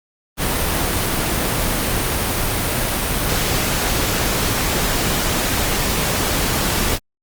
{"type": "noise", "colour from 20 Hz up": "pink", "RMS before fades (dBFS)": -19, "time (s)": [0.37, 6.99], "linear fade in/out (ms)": 50, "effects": ["Opus 32 kbps"]}